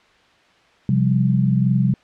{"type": "chord", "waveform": "sine", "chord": "C suspended fourth", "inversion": "none", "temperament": "just", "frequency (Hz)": [130.81, 174.42, 196.22], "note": ["C3", "F3", "G3"], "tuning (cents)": [0, -2, 2], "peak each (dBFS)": [-17, -21, -19], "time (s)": [0.89, 1.94], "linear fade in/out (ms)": 2, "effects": ["white hiss -54 dBFS RMS until 2.03 s", "low-pass 3000 Hz 12 dB/octave"]}